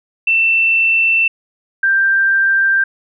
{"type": "tone pair in turn", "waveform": "sine", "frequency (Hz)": [2678, 1578.3], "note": ["E7", "G6"], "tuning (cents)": [27, 11], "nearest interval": "major sixth", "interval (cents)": 916, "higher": "first", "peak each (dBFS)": -10, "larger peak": "neither", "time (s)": [[0.27, 1.28], [1.83, 2.84]], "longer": "neither", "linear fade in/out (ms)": 5, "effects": []}